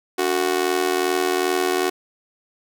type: tone with amplitude modulation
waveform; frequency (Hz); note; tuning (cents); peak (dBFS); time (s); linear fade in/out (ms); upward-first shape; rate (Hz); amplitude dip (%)
sawtooth; 369; F#4; -5; -11; 0.18-1.9; 10; sine; 82.5; 85
effects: none

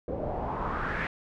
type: noise with low-pass filter sweep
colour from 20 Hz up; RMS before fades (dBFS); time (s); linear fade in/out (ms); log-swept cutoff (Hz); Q
pink; -32; 0.08-1.07; 2; 490 to 2000; 3.6
effects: none

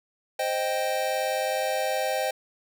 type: chord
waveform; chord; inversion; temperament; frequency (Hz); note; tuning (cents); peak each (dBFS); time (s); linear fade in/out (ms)
square; C minor; none; equal; 523.3 / 622.3 / 784; C5 / Eb5 / G5; 0 / 0 / 0; -30; 0.39-2.31; 5
effects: none

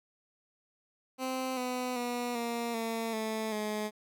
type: tone with pitch steps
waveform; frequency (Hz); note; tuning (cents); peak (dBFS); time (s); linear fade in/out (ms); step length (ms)
15% pulse; 259.7 / 251.1 / 242.9 / 234.9 / 227.1 / 219.6 / 212.4; C4 / B3 / B3 / A#3 / A#3 / A3 / G#3; -13 / +29 / -29 / +13 / -45 / -3 / +39; -26; 1.18-3.91; 50; 390
effects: none

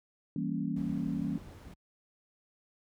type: chord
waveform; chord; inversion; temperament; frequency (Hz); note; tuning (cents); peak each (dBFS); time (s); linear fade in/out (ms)
sine; E diminished seventh; none; equal; 164.81 / 196 / 233.1 / 277.2; E3 / G3 / Bb3 / Db4; 0 / 0 / 0 / 0; -36; 0.36-1.38; 2
type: noise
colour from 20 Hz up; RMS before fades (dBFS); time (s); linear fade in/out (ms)
brown; -45; 0.76-1.74; 5
effects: high-pass 60 Hz 12 dB/octave

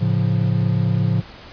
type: chord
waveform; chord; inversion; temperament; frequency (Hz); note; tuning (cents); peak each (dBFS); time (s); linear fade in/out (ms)
triangle; A augmented; none; equal; 110 / 138.59 / 174.61; A2 / C#3 / E#3; 0 / 0 / 0; -17 / -19 / -19; 0-1.22; 20
effects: pink hiss -40 dBFS RMS until 1.52 s + resampled to 11025 Hz

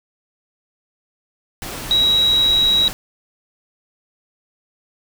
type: tone in noise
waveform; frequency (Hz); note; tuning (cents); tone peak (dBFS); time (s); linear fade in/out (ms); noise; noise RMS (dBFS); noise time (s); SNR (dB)
sine; 3853; B7; -44; -12; 1.91-2.88; 0; pink; -29; 1.62-2.93; +14
effects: none

